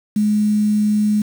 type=tone with quantisation; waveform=sine; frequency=210.6 Hz; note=G#3; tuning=24 cents sharp; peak=-13 dBFS; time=0.16-1.22 s; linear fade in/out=5 ms; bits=6; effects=none